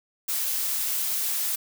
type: noise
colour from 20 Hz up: blue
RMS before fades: -27 dBFS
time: 0.28-1.56 s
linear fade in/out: 10 ms
effects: none